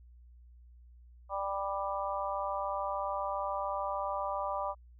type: harmonic tone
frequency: 197 Hz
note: G3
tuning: 9 cents sharp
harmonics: 3 / 4 / 5 / 6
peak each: -37 / -38 / -37 / -38 dBFS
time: 1.29-4.75 s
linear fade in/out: 50 ms
effects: added 60 Hz sine -53 dBFS peak until 4.99 s